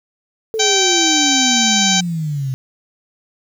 sine exponential sweep, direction down, 448.8 to 128.8 Hz, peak -18 dBFS, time 0.54-2.54 s, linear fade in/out 0 ms
harmonic tone, 776 Hz, G5, 18 cents flat, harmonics 1 / 2 / 3 / 4 / 5 / 6 / 7 / 8 / 9, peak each -22 / -24 / -23 / -20 / -19 / -24 / -25 / -19 / -21 dBFS, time 0.59-2.01 s, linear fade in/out 10 ms
effects 7-bit

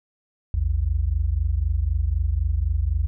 sine tone pair together, 57.56 / 81.5 Hz, A#1 / E2, -21 / -19 cents, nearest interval tritone, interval 602 cents, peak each -22 dBFS, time 0.54-3.07 s, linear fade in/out 0 ms, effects none

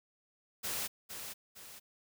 white noise with echo, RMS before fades -37 dBFS, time 0.63-0.88 s, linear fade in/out 20 ms, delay 460 ms, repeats 2, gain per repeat -7 dB, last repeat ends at 1.8 s, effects none

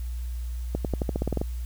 accelerating click train, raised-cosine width 2 ms, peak -13 dBFS, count 11, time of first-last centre 0.75-1.415 s, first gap 98 ms, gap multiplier 0.91, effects added 60 Hz sine -29 dBFS peak until 1.65 s + white hiss -53 dBFS RMS until 1.65 s

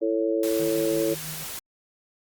harmonic tone, 111 Hz, A2, 16 cents sharp, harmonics 3 / 4 / 5, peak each -25 / -26 / -27 dBFS, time 0.01-1.15 s, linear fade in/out 20 ms
white noise, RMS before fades -35 dBFS, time 0.43-1.59 s, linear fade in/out 2 ms
sine tone with tremolo, 156.3 Hz, D#3, 8 cents sharp, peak -35 dBFS, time 0.59-1.44 s, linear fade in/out 5 ms, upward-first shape triangle, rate 6 Hz, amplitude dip 65%
effects Opus 48 kbps

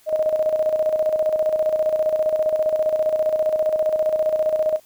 sine tone with tremolo, 622.3 Hz, D#5, in tune, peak -15 dBFS, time 0.06-4.8 s, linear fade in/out 50 ms, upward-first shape square, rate 15 Hz, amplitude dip 55%, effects white hiss -55 dBFS RMS until 4.85 s

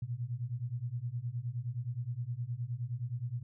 sine beating tone pair, 115.7 / 125.3 Hz, A#2 / B2, -13 / +25 cents, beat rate 9.6 Hz, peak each -38 / -37 dBFS, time 0.02-3.43 s, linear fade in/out 5 ms, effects none

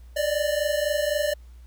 square tone pair together, 581.1 / 605 Hz, D5 / D#5, -18 / -49 cents, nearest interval minor second, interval 69 cents, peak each -26 dBFS, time 0.16-1.34 s, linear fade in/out 10 ms, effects added 60 Hz sine -43 dBFS peak until 1.66 s + pink hiss -63 dBFS RMS until 1.66 s

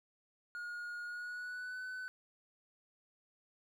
triangle tone with pitch glide, 1435 to 1507.2 Hz, F6 to F#6, +47 to +32 cents, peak -39 dBFS, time 0.55-2.08 s, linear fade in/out 0 ms, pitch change +85 cents, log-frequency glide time 1.04-1.83 s, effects none

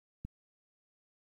click, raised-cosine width 5 ms, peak -28 dBFS, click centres 0.25 s, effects 11-bit

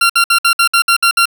20% pulse tone bursts, 1376 Hz, F6, 26 cents flat, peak -3 dBFS, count 9, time 0.01-1.256 s, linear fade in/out 5 ms, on 86 ms, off 59 ms, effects none

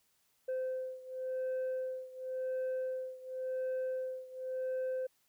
sine beating tone pair, 516 / 516.92 Hz, C5 / C5, -24 / -21 cents, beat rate 0.92 Hz, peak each -35 / -37 dBFS, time 0.48-5.07 s, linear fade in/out 10 ms, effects tanh soft clip ceiling -32 dBFS + white hiss -74 dBFS RMS until 5.28 s

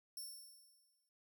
5% pulse tone with exponential decay, 5420 Hz, E8, 47 cents sharp, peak -38 dBFS, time 0.17-1.09 s, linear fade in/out 1 ms, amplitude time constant 200 ms, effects none

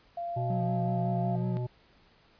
sine tone, 689 Hz, F5, 24 cents flat, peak -32 dBFS, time 0.17-1.36 s, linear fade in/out 5 ms
harmonic tone, 123.47 Hz, B2, in tune, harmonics 1 / 3 / 5 / 7, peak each -30 / -40 / -44 / -47 dBFS, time 0.36-1.67 s, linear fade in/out 10 ms
triangle tone with vibrato, 180 Hz, F#3, 47 cents flat, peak -29 dBFS, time 0.5-1.57 s, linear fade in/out 0 ms, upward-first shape sine, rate 5.4 Hz, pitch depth 51 cents each way
effects pink hiss -62 dBFS RMS until 2.39 s + resampled to 11025 Hz

